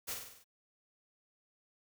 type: noise with echo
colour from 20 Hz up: white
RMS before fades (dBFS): -39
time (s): 0.07-0.15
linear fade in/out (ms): 20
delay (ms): 49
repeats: 6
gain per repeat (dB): -4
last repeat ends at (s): 0.444
effects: none